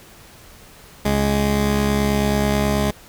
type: tone pair together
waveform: 15% pulse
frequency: 69.3 / 207.7 Hz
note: C#2 / G#3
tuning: 0 / 0 cents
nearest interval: octave + perfect fifth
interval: 1900 cents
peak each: -14 dBFS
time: 1.05-2.91 s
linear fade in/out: 5 ms
effects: pink hiss -45 dBFS RMS until 3.08 s